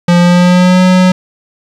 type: tone with pitch glide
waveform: square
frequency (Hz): 174.61 to 183.82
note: F3 to F#3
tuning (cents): 0 to -11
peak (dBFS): -5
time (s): 0.08-1.12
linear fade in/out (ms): 5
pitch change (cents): +89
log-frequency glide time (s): 0.19-0.81
effects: low-pass 6000 Hz 12 dB/octave + 7-bit